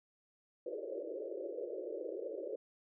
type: band-pass noise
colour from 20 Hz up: white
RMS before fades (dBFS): -42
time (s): 0.66-2.56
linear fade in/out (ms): 5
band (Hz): 330 to 580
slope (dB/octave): 96
effects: none